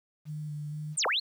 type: tone with vibrato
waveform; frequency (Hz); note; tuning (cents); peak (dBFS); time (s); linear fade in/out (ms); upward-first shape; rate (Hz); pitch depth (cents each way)
sine; 150.2; D3; +39; -34; 0.25-0.97; 50; square; 2.1; 17
type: linear two-way sweep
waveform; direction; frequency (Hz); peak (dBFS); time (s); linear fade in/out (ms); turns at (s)
sine; down then up; 9260 to 400.9 to 4415; -25; 0.97-1.2; 10; 1.06
effects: 10-bit